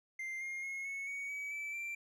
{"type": "tone with pitch steps", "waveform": "triangle", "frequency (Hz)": [2093, 2128, 2164, 2201, 2238, 2276, 2314, 2353], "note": ["C7", "C7", "C#7", "C#7", "C#7", "C#7", "D7", "D7"], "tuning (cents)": [0, 29, -42, -13, 16, 45, -26, 3], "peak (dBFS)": -37, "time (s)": [0.19, 1.95], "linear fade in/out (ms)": 5, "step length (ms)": 220, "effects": []}